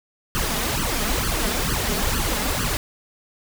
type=noise with flanger; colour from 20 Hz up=pink; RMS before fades=-23 dBFS; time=0.35-2.77 s; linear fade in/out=0 ms; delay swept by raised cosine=0.64 to 4.84 ms; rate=2.2 Hz; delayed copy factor=+1; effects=none